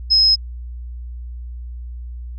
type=tone; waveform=sine; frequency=5130 Hz; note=E8; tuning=48 cents flat; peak=-10 dBFS; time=0.1-0.36 s; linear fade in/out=20 ms; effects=added 60 Hz sine -28 dBFS peak until 2.38 s